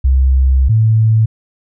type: tone pair in turn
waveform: sine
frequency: 65.8 / 110.66 Hz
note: C2 / A2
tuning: +10 / +10 cents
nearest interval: major sixth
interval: 900 cents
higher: second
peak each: -7 dBFS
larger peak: neither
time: 0.04-0.69 / 0.69-1.26 s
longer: first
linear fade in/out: 10 ms
effects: none